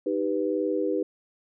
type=chord; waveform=sine; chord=Eb augmented; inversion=none; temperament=equal; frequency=311.1 / 392 / 493.9 Hz; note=Eb4 / G4 / B4; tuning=0 / 0 / 0 cents; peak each=-28 dBFS; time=0.06-1.03 s; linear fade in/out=5 ms; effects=none